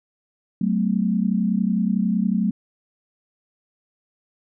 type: tone cluster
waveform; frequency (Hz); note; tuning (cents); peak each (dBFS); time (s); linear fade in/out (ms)
sine; 188.1 / 219 / 252.9; F#3 / A3 / B3; +29 / -8 / +41; -21 / -21 / -29; 0.61-2.51; 5
effects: none